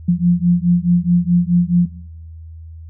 sine beating tone pair, 172.8 / 177.5 Hz, F3 / F3, -18 / +28 cents, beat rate 4.7 Hz, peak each -15 / -14 dBFS, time 0.08-1.86 s, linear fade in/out 10 ms, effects noise-tail reverb RT60 0.8 s tail -19 dB re dry + added 81 Hz sine -32 dBFS peak until 2.89 s

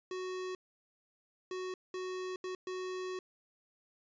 square tone bursts at uneven times, 370 Hz, F#4, in tune, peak -38 dBFS, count 5, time 0.11-0.55 / 1.51-1.74 / 1.94-2.36 / 2.44-2.55 / 2.67-3.19 s, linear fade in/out 2 ms, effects resampled to 16000 Hz

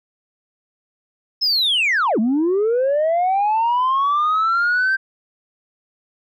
sine linear two-way sweep, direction down then up, 5274 to 207.7 to 1577 Hz, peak -13 dBFS, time 1.41-4.97 s, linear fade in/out 20 ms, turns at 2.19 s, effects tanh soft clip ceiling -13 dBFS

